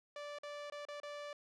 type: tone with dropouts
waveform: sawtooth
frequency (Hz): 584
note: D5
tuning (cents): -10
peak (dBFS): -40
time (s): 0.16-1.33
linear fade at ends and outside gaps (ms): 2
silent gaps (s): 0.386-0.433 / 0.7-0.722 / 0.852-0.885 / 1.001-1.032
effects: low-pass 5000 Hz 12 dB/octave